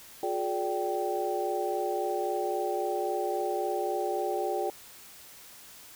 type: tone cluster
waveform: sine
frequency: 358.8 / 422.5 / 581 / 779 Hz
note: F4 / G#4 / D5 / G5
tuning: +47 / +30 / -19 / -11 cents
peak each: -33 / -33 / -35 / -32 dBFS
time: 0.23-4.7 s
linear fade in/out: 2 ms
effects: white hiss -50 dBFS RMS until 5.95 s